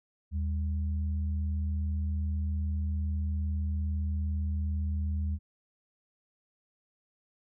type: tone pair together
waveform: sine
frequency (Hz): 78.77 / 198.5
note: D#2 / G3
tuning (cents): +22 / +22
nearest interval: octave + major third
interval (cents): 1600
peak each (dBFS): -28 / -40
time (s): 0.31-5.39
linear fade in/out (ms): 50
effects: none